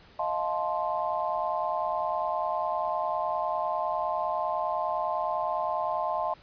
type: chord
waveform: sine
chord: F dominant seventh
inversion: third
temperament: just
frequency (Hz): 628.6 / 698.5 / 873.1 / 1047.7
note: Eb5 / F5 / A5 / C6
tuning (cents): +18 / 0 / -14 / +2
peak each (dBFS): -32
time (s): 0.19-6.34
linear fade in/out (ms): 5
effects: pink hiss -55 dBFS RMS until 6.42 s + resampled to 11025 Hz